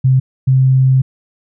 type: tone pair in turn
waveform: sine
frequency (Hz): 130.81 / 131.41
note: C3 / C3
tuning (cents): 0 / +8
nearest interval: unison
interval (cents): 8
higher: second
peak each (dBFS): -7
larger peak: neither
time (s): 0.04-0.2 / 0.47-1.02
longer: second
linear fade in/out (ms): 10
effects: none